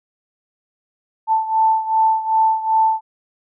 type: beating tone pair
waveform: sine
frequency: 883 / 885.6 Hz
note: A5 / A5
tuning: +6 / +11 cents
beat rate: 2.6 Hz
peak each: -15 / -19 dBFS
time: 1.27-3.01 s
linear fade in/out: 50 ms
effects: none